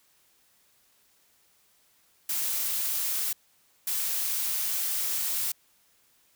blue noise bursts at uneven times, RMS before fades -29 dBFS, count 2, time 2.29-3.33 / 3.87-5.52 s, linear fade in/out 5 ms, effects white hiss -65 dBFS RMS until 6.35 s

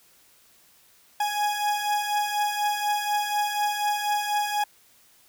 40% pulse beating tone pair, 830.6 / 834.7 Hz, G#5 / G#5, 0 / +9 cents, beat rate 4.1 Hz, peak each -24 / -29 dBFS, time 1.2-4.64 s, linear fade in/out 5 ms, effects white hiss -58 dBFS RMS until 5.28 s

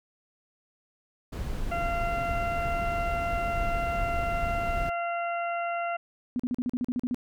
brown noise, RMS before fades -32 dBFS, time 1.32-4.9 s, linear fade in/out 10 ms
harmonic tone, 688 Hz, F5, 26 cents flat, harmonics 1 / 2 / 3 / 4, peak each -29 / -34 / -40 / -41 dBFS, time 1.71-5.97 s, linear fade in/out 10 ms
sine tone bursts, 246.9 Hz, B3, in tune, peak -25 dBFS, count 11, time 6.36-7.145 s, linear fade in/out 0 ms, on 35 ms, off 40 ms
effects none

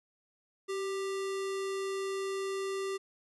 sine tone with sample-and-hold, 387.4 Hz, G4, 20 cents flat, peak -32 dBFS, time 0.68-2.98 s, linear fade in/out 20 ms, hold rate 1575 Hz, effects resampled to 24000 Hz

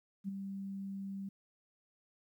sine tone with ADSR envelope, 195.7 Hz, G3, 3 cents flat, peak -33 dBFS, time 0.24-1.29 s, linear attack 44 ms, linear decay 12 ms, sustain -6 dB, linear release 5 ms, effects 12-bit

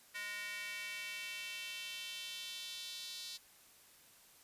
square tone with high-pass filter sweep, 206.4 Hz, G#3, 10 cents flat, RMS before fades -45 dBFS, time 0.14-3.38 s, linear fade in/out 20 ms, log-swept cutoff 1900 to 4100 Hz, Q 3, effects white hiss -63 dBFS RMS until 4.43 s + resampled to 32000 Hz

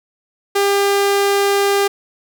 sawtooth tone, 400 Hz, G4, 35 cents sharp, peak -9 dBFS, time 0.55-1.88 s, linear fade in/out 10 ms, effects none

